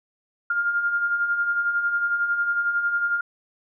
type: beating tone pair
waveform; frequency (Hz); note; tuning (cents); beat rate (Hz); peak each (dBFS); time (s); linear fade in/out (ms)
sine; 1396.9 / 1407.9; F6 / F6; 0 / +14; 11; -30 / -21; 0.5-3.21; 5
effects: none